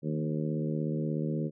harmonic tone with a mistuned harmonic, 76.6 Hz, D#2, 27 cents flat, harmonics 2 / 3 / 4 / 5 / 6 / 7, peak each -31 / -35 / -37 / -39 / -41 / -42 dBFS, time 0.02-1.51 s, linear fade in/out 50 ms, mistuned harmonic 2, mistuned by +29 cents, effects none

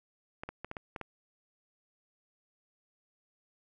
clicks, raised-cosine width 0.5 ms, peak -24 dBFS, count 7, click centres 0.435 / 0.49 / 0.646 / 0.714 / 0.768 / 0.962 / 1.013 s, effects none

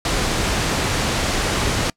pink noise, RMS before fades -20 dBFS, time 0.05-1.9 s, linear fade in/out 2 ms, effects noise-tail reverb RT60 0.1 s tail -26 dB re dry + low-pass 8000 Hz 12 dB/octave

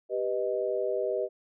sine chord, G augmented, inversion none, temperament equal, 392 / 493.9 / 622.3 Hz, G4 / B4 / D#5, 0 / 0 / 0 cents, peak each -31 dBFS, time 0.09-1.29 s, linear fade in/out 50 ms, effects none

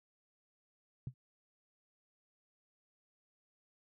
sine tone with exponential decay, 127.4 Hz, C3, 46 cents flat, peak -33 dBFS, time 1.07-1.14 s, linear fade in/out 2 ms, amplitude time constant 15 ms, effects none

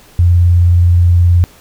sine tone with vibrato, 87.31 Hz, F2, in tune, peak -5 dBFS, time 0.19-1.44 s, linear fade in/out 0 ms, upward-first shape square, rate 19 Hz, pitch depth 17 cents each way, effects pink hiss -43 dBFS RMS until 1.6 s

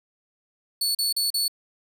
sawtooth tone bursts, 4435 Hz, C#8, in tune, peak -19 dBFS, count 4, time 0.81-1.481 s, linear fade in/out 5 ms, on 140 ms, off 37 ms, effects none

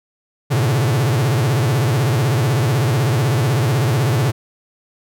45% pulse tone with vibrato, 125.9 Hz, B2, 34 cents sharp, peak -14 dBFS, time 0.5-4.32 s, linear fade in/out 20 ms, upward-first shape sine, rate 16 Hz, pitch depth 290 cents each way, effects none

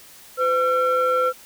sine tone pair together, 508 / 1356.2 Hz, B4 / E6, +49 / +49 cents, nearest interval octave + perfect fourth, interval 1700 cents, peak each -18 dBFS, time 0.37-1.33 s, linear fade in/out 50 ms, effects tanh soft clip ceiling -13 dBFS + white hiss -46 dBFS RMS until 1.45 s

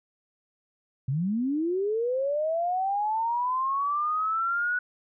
sine linear sweep, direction up, 123.4 to 1480 Hz, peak -24 dBFS, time 1.08-4.79 s, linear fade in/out 5 ms, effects none

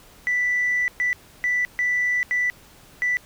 sine tone bursts at uneven times, 1975.5 Hz, B6, in tune, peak -18 dBFS, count 6, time 0.27-0.88 / 1-1.13 / 1.44-1.65 / 1.79-2.23 / 2.31-2.5 / 3.02-3.17 s, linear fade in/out 0 ms, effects tanh soft clip ceiling -15 dBFS + pink hiss -50 dBFS RMS until 3.25 s

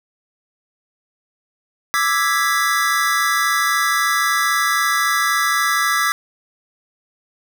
square chord, E dominant seventh, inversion third, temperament equal, 1174.7 / 1318.5 / 1661.2 / 1975.5 Hz, D6 / E6 / G#6 / B6, 0 / 0 / 0 / 0 cents, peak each -22 dBFS, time 1.94-6.12 s, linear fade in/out 0 ms, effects none

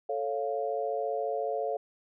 sine chord, A augmented, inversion none, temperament equal, 440 / 554.4 / 698.5 Hz, A4 / C#5 / E#5, 0 / 0 / 0 cents, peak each -33 dBFS, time 0.09-1.77 s, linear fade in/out 5 ms, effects none

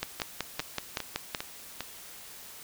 two click trains, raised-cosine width 0.2 ms, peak -16 / -12 dBFS, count 5 / 8, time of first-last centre 0.2-1.806 / 0.03-1.348 s, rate 2.49 / 5.31 Hz, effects white hiss -47 dBFS RMS until 2.63 s

